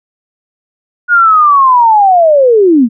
sine linear sweep, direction down, 1451 to 214.2 Hz, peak -3 dBFS, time 1.08-2.89 s, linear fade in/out 50 ms, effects none

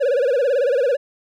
triangle tone with vibrato, 522 Hz, C5, 4 cents flat, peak -13 dBFS, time 0-0.97 s, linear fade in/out 20 ms, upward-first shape sine, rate 18 Hz, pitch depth 170 cents each way, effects none

